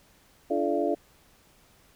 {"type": "tone cluster", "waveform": "sine", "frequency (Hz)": [291.2, 341.6, 430.2, 587, 681], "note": ["D4", "F4", "A4", "D5", "F5"], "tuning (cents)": [-15, -38, -39, -1, -44], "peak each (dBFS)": -30, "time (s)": [0.5, 0.95], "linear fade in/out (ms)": 10, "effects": ["pink hiss -60 dBFS RMS until 1.95 s"]}